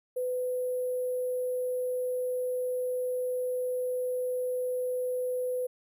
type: tone with sample-and-hold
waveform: sine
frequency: 502 Hz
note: B4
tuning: 28 cents sharp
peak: -28 dBFS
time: 0.16-5.67 s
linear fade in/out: 10 ms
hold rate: 11025 Hz
effects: none